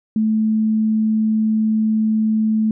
sine tone, 218.1 Hz, A3, 15 cents flat, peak -14 dBFS, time 0.16-2.71 s, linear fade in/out 2 ms, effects none

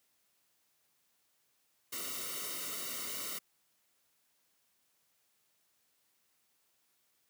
white noise with comb filter, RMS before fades -40 dBFS, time 1.92-3.39 s, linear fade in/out 10 ms, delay 1.2 ms, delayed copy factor -0.9, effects white hiss -75 dBFS RMS until 7.29 s + high-pass 80 Hz 12 dB/octave

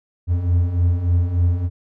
triangle beating tone pair, 85 / 88.4 Hz, F2 / F2, -46 / +22 cents, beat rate 3.4 Hz, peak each -20 / -14 dBFS, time 0.27-1.7 s, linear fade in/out 50 ms, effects none

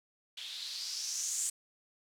violet noise with low-pass filter sweep, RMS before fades -38 dBFS, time 0.37-1.5 s, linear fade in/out 5 ms, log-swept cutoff 3300 to 7900 Hz, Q 4.6, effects none

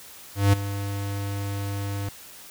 square tone with ADSR envelope, 100 Hz, G2, 35 cents sharp, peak -14 dBFS, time 0.35-2.09 s, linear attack 180 ms, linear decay 12 ms, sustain -14 dB, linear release 3 ms, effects white hiss -45 dBFS RMS until 2.5 s

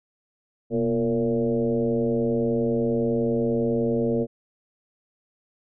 sine tone with frequency modulation, 349.2 Hz, F4, in tune, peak -20 dBFS, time 0.7-4.27 s, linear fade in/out 50 ms, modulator 110 Hz, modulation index 1.8, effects none

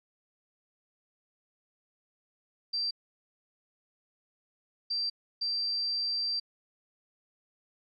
sine tone bursts at uneven times, 4699 Hz, D8, in tune, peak -28 dBFS, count 3, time 2.73-2.91 / 4.9-5.1 / 5.41-6.4 s, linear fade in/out 10 ms, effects MP3 48 kbps

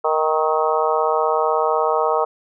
harmonic tone with a mistuned harmonic, 156.2 Hz, D#3, 7 cents sharp, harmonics 3 / 4 / 5 / 6 / 7 / 8, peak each -21 / -22 / -23 / -24 / -24 / -25 dBFS, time 0.04-2.25 s, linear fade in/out 10 ms, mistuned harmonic 8, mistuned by +28 cents, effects none

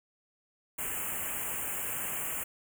white band-stop noise, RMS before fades -35 dBFS, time 0.78-2.44 s, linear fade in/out 10 ms, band 3000 to 6900 Hz, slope 96 dB/octave, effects none

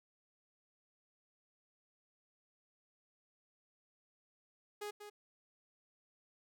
sawtooth tone with echo, 415.3 Hz, G#4, in tune, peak -37 dBFS, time 4.81-4.91 s, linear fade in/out 10 ms, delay 190 ms, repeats 1, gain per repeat -8 dB, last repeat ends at 5.1 s, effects none

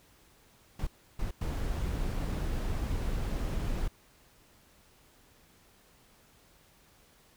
brown noise bursts at uneven times, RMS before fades -32 dBFS, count 3, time 0.79-0.87 / 1.19-1.31 / 1.41-3.88 s, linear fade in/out 5 ms, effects pink hiss -62 dBFS RMS until 7.36 s

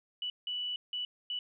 sine tone bursts at uneven times, 2960 Hz, F#7, in tune, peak -33 dBFS, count 4, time 0.22-0.3 / 0.47-0.76 / 0.93-1.05 / 1.3-1.39 s, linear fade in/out 2 ms, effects none

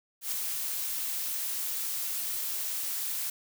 blue noise with ADSR envelope, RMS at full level -30 dBFS, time 0.21-3.3 s, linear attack 110 ms, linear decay 5 ms, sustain -3 dB, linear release 4 ms, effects none

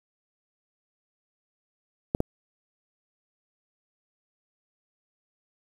clicks, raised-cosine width 2 ms, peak -10 dBFS, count 2, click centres 2.149 / 2.204 s, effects 7-bit

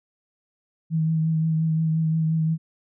sine tone with vibrato, 160 Hz, D#3, 49 cents sharp, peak -19 dBFS, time 0.9-2.58 s, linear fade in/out 50 ms, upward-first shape triangle, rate 5.7 Hz, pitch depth 26 cents each way, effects none

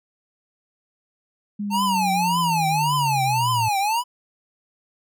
sine linear sweep, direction down, 207.5 to 110.9 Hz, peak -24 dBFS, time 1.59-3.69 s, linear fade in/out 10 ms
square tone with vibrato, 890 Hz, A5, 20 cents sharp, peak -20 dBFS, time 1.7-4.04 s, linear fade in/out 50 ms, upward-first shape triangle, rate 1.8 Hz, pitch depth 260 cents each way
effects none

